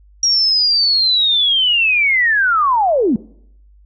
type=linear sweep; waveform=sine; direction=down; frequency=5660 to 196 Hz; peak=-11 dBFS; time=0.23-3.16 s; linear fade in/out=2 ms; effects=noise-tail reverb RT60 0.7 s tail -22 dB re dry + added 50 Hz sine -44 dBFS peak until 3.85 s